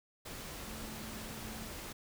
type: tone in noise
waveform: sine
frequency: 220 Hz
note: A3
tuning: in tune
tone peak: -48 dBFS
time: 0.67-1.68 s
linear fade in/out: 10 ms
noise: pink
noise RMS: -45 dBFS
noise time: 0.25-1.93 s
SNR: -6 dB
effects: none

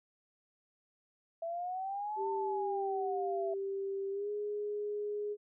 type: exponential two-way sweep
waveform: sine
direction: up then down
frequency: 659.3 to 900 to 659.3 Hz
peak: -35 dBFS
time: 1.42-3.54 s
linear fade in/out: 5 ms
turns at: 2.29 s
type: tone with pitch glide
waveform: sine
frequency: 392 to 415.3 Hz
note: G4 to G#4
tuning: 0 to 0 cents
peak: -34 dBFS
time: 2.16-5.37 s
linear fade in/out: 50 ms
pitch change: +100 cents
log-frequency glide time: 4.11-4.3 s
effects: none

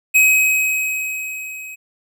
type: tone with level ramp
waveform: square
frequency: 2537 Hz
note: D#7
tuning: 33 cents sharp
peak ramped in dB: -9 to -32 dBFS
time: 0.14-1.76 s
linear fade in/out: 20 ms
effects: none

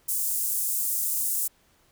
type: high-pass noise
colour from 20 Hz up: pink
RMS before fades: -27 dBFS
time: 0.08-1.48 s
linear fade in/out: 10 ms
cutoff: 8300 Hz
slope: 24 dB/octave
effects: pink hiss -63 dBFS RMS until 1.91 s

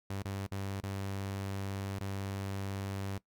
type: tone with dropouts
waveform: sawtooth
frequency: 98 Hz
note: G2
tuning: in tune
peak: -32 dBFS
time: 0.1-3.18 s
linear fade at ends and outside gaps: 5 ms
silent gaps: 0.224-0.25 / 0.466-0.515 / 0.804-0.832 / 1.989-2.006 s
effects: noise-tail reverb RT60 0.1 s tail -19 dB re dry

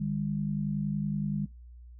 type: tone pair together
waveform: sine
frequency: 151.33 / 202 Hz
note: D#3 / G#3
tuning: -48 / -48 cents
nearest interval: perfect fourth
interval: 500 cents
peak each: -31 / -31 dBFS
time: 0-1.46 s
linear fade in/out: 10 ms
effects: noise-tail reverb RT60 0.2 s tail -21 dB re dry + added 60 Hz sine -46 dBFS peak until 1.99 s

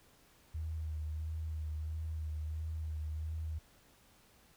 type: tone with vibrato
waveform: sine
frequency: 78.3 Hz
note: D#2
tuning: 11 cents sharp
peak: -36 dBFS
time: 0.54-3.59 s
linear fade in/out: 10 ms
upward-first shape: sine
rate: 1.5 Hz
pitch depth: 31 cents each way
effects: pink hiss -65 dBFS RMS until 4.56 s

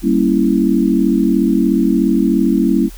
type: chord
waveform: sine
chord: G diminished seventh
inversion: none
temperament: equal with one note detuned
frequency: 196 / 233.1 / 276.1 / 329.6 Hz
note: G3 / Bb3 / Db4 / Fb4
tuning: 0 / 0 / -7 / 0 cents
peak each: -16 dBFS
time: 0.02-2.9 s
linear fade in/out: 50 ms
effects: added 40 Hz sine -31 dBFS peak until 2.97 s + white hiss -42 dBFS RMS until 2.97 s

